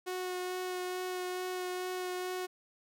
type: tone with vibrato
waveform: sawtooth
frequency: 365.4 Hz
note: F#4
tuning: 22 cents flat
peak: -31 dBFS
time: 0.06-2.47 s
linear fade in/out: 20 ms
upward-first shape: sine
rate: 2.3 Hz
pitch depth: 11 cents each way
effects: none